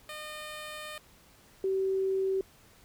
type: tone pair in turn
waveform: 10% pulse / sine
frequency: 609 / 383.6 Hz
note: D#5 / G4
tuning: -37 / -37 cents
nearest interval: minor sixth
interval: 800 cents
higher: first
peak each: -31 / -26 dBFS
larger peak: second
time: 0.09-0.98 / 1.64-2.41 s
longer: first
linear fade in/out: 2 ms
effects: pink hiss -59 dBFS RMS until 2.84 s